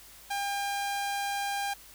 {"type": "tone", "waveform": "sawtooth", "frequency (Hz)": 802, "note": "G5", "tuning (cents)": 39, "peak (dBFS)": -26, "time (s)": [0.3, 1.74], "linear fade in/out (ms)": 10, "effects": ["added 50 Hz sine -61 dBFS peak until 1.94 s", "white hiss -52 dBFS RMS until 1.94 s"]}